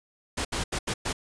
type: noise bursts at uneven times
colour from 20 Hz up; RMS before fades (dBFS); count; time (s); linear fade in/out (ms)
pink; -29; 5; 0.37-0.45 / 0.52-0.64 / 0.72-0.79 / 0.87-0.94 / 1.05-1.13; 10
effects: resampled to 22050 Hz